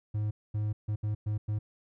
triangle tone bursts at uneven times, 105.9 Hz, G#2, 34 cents sharp, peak -26 dBFS, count 6, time 0.14-0.31 / 0.54-0.73 / 0.88-0.96 / 1.03-1.15 / 1.26-1.38 / 1.48-1.59 s, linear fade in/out 10 ms, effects none

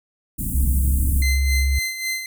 pink band-stop noise, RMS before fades -25 dBFS, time 0.38-1.23 s, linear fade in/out 10 ms, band 280 to 8400 Hz, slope 48 dB/octave
sine tone with pitch glide, 66.4 to 68.11 Hz, C2 to C#2, +26 to -30 cents, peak -16 dBFS, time 0.55-1.79 s, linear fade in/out 5 ms, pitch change +44 cents, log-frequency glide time 0.81-0.96 s
sawtooth tone with tremolo, 2067 Hz, C7, 22 cents flat, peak -18 dBFS, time 1.22-2.26 s, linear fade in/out 2 ms, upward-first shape sine, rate 3.7 Hz, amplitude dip 60%
effects none

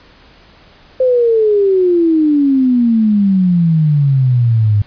sine exponential sweep, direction down, 522 to 101.3 Hz, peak -8 dBFS, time 1-4.82 s, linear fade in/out 5 ms, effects pink hiss -44 dBFS RMS until 4.86 s + resampled to 11025 Hz

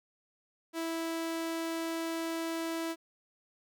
sawtooth tone, 328.8 Hz, E4, 4 cents flat, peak -29 dBFS, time 0.73-2.96 s, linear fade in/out 50 ms, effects none

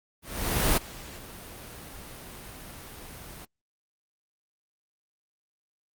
pink noise with ADSR envelope, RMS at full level -22 dBFS, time 0.22-3.45 s, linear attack 550 ms, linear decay 13 ms, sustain -21 dB, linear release 3 ms, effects Opus 32 kbps

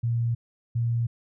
sine tone pair in turn, 117.3 / 117.3 Hz, A#2 / A#2, +11 / +11 cents, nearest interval unison, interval 0 cents, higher neither, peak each -22 dBFS, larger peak neither, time 0.03-0.35 / 0.75-1.07 s, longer neither, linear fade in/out 10 ms, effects none

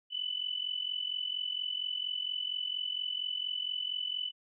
sine tone with amplitude modulation, 2991 Hz, F#7, 18 cents sharp, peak -29 dBFS, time 0.1-4.32 s, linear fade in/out 50 ms, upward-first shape sine, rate 44.3 Hz, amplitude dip 80%, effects none

